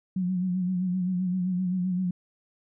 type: tone with vibrato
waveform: sine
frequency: 182.6 Hz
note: F#3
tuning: 23 cents flat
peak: -24 dBFS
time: 0.16-2.11 s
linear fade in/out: 5 ms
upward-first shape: sine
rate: 7.7 Hz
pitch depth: 51 cents each way
effects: none

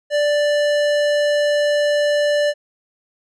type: tone with low-pass filter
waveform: square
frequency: 587.3 Hz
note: D5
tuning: in tune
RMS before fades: -17 dBFS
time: 0.1-2.54 s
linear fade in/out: 50 ms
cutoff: 6400 Hz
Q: 0.55
effects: none

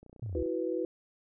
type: click train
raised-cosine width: 2 ms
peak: -39 dBFS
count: 14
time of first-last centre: 0.03-0.46 s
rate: 30.2 Hz
type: exponential sweep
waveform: sine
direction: down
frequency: 127.1 to 63 Hz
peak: -34 dBFS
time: 0.22-0.43 s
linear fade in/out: 5 ms
type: chord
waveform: sine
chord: E suspended second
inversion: none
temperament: equal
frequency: 329.6 / 370 / 493.9 Hz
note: E4 / F#4 / B4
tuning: 0 / 0 / 0 cents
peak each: -34 dBFS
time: 0.35-0.85 s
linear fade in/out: 2 ms
effects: none

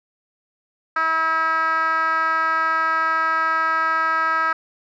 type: tone with band-pass filter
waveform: 10% pulse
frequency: 322.4 Hz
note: E4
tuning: 38 cents flat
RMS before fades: -20 dBFS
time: 0.96-4.53 s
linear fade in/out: 5 ms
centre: 1400 Hz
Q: 4.7
effects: resampled to 16000 Hz

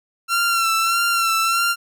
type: tone with vibrato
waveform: sawtooth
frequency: 1358 Hz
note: F6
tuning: 49 cents flat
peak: -13 dBFS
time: 0.28-1.76 s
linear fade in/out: 50 ms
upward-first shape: sine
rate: 1.6 Hz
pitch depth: 39 cents each way
effects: none

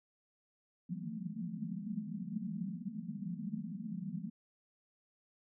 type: band-pass noise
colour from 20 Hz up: white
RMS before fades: -41 dBFS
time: 0.89-4.3 s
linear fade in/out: 10 ms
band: 160 to 230 Hz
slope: 96 dB/octave
effects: none

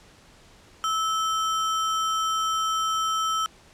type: tone with sample-and-hold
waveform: sine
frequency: 1307 Hz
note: E6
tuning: 15 cents flat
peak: -22 dBFS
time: 0.84-3.46 s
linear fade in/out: 0 ms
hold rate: 4410 Hz
effects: pink hiss -53 dBFS RMS until 3.73 s + low-pass 8000 Hz 12 dB/octave

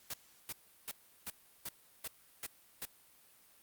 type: noise bursts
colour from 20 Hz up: white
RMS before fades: -41 dBFS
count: 8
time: 0.1-2.854 s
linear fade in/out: 5 ms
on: 38 ms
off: 350 ms
effects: white hiss -64 dBFS RMS until 3.62 s + Opus 48 kbps

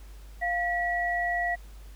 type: tone pair together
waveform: sine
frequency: 700 / 1934.7 Hz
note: F5 / B6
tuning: +4 / -36 cents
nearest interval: octave + tritone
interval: 1760 cents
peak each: -28 dBFS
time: 0.41-1.56 s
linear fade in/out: 20 ms
effects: added 50 Hz sine -43 dBFS peak until 1.95 s + pink hiss -57 dBFS RMS until 1.95 s

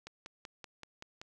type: click train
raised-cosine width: 0.2 ms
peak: -28 dBFS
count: 7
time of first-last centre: 0.07-1.215 s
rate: 5.24 Hz
effects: none

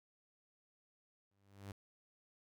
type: tone with exponential growth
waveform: sawtooth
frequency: 99.2 Hz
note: G2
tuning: 21 cents sharp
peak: -40 dBFS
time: 1.31-1.72 s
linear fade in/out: 5 ms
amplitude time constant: 87 ms
effects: none

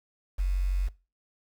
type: tone with quantisation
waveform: sine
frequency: 46.25 Hz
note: F#1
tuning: in tune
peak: -23 dBFS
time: 0.38-0.89 s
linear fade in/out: 20 ms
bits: 8
effects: noise-tail reverb RT60 0.3 s tail -20 dB re dry

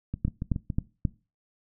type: two click trains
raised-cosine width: 5 ms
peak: -18 / -12 dBFS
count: 5 / 4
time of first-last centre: 0.14-0.702 / 0.25-1.052 s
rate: 7.12 / 3.74 Hz
effects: noise-tail reverb RT60 0.3 s tail -20 dB re dry

